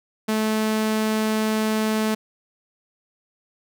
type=tone; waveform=sawtooth; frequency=217.4 Hz; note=A3; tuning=21 cents flat; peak=-16 dBFS; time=0.28-2.15 s; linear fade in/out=10 ms; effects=none